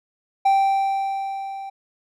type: tone with level ramp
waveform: triangle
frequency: 782 Hz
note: G5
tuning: 4 cents flat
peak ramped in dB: -11 to -29 dBFS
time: 0.45-1.7 s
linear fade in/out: 10 ms
effects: none